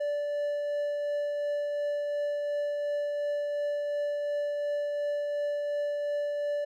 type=tone with tremolo; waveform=triangle; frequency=583 Hz; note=D5; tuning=13 cents flat; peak=-25 dBFS; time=0-6.65 s; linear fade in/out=10 ms; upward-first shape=triangle; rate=2.8 Hz; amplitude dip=25%; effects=none